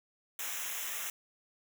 white noise with comb filter, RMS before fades -38 dBFS, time 0.39-1.1 s, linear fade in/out 2 ms, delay 0.22 ms, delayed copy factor -0.95, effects none

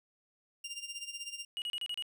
20% pulse tone with tremolo, 2794 Hz, F7, in tune, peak -33 dBFS, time 0.64-1.45 s, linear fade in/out 5 ms, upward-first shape sine, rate 16 Hz, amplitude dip 75%
triangle tone bursts, 2899 Hz, F#7, 36 cents flat, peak -33 dBFS, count 6, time 1.57-2.024 s, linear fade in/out 0 ms, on 49 ms, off 32 ms
effects none

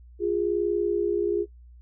sine tone pair together, 349.2 / 410 Hz, F4 / G#4, 0 / -22 cents, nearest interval minor third, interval 278 cents, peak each -25 dBFS, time 0.19-1.46 s, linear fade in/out 50 ms, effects noise-tail reverb RT60 0.1 s tail -19 dB re dry + added 60 Hz sine -46 dBFS peak until 1.81 s

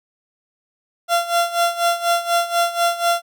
30% pulse tone with tremolo, 687 Hz, F5, 29 cents flat, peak -11 dBFS, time 1.08-3.22 s, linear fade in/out 50 ms, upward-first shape sine, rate 4.1 Hz, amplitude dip 80%, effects none

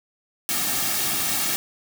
white noise with comb filter, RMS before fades -24 dBFS, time 0.49-1.56 s, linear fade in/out 0 ms, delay 2 ms, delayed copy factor -0.6, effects none

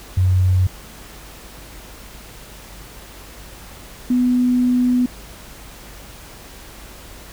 sine tone pair in turn, 92.4 / 248.3 Hz, F#2 / B3, -2 / +9 cents, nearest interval octave + perfect fourth, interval 1711 cents, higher second, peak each -12 / -13 dBFS, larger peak first, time 0.17-0.67 / 4.1-5.06 s, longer second, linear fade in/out 5 ms, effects added 50 Hz sine -42 dBFS peak until 7.32 s + pink hiss -40 dBFS RMS until 7.32 s

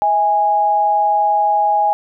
sine tone pair together, 646.6 / 826 Hz, E5 / G#5, -34 / -10 cents, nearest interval major third, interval 424 cents, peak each -21 / -12 dBFS, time 0.02-1.93 s, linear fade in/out 0 ms, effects none

